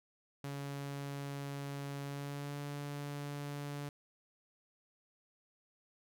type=tone with pitch glide; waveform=sawtooth; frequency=140.8 to 143.92 Hz; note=C#3 to D3; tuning=+27 to -35 cents; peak=-36 dBFS; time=0.44-3.89 s; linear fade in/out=2 ms; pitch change=+38 cents; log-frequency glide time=2.04-2.59 s; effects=none